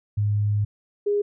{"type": "tone pair in turn", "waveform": "sine", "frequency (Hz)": [103.83, 410.2], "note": ["G#2", "G#4"], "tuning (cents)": [0, -21], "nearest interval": "2 octaves", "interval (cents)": 2379, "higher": "second", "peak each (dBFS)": -19, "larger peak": "neither", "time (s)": [[0.17, 0.65], [1.06, 1.22]], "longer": "first", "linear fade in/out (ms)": 10, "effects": []}